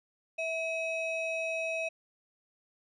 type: ring-modulated tone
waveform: triangle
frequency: 1600 Hz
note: G6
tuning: 35 cents sharp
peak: -26 dBFS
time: 0.38-1.89 s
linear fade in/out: 10 ms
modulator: 948 Hz
effects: resampled to 24000 Hz